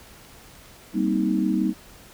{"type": "clicks", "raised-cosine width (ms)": 0.2, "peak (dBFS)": -33, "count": 4, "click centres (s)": [0.25, 0.553, 0.658, 1.126]}
{"type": "chord", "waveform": "sine", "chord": "C minor seventh", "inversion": "second", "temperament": "just", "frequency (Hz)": [196.22, 235.5, 261.6, 314], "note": ["G3", "Bb3", "C4", "Eb4"], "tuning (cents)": [2, 18, 0, 16], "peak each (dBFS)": [-24, -26, -28, -24], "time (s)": [0.93, 1.74], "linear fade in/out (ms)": 50}
{"effects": ["pink hiss -48 dBFS RMS until 2.13 s"]}